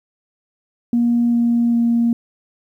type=tone with pitch steps; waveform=sine; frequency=237.3 / 235.8 / 234.3 Hz; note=A#3 / A#3 / A#3; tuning=+31 / +20 / +9 cents; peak=-12 dBFS; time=0.93-2.13 s; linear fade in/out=2 ms; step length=400 ms; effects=tanh soft clip ceiling -8 dBFS + 9-bit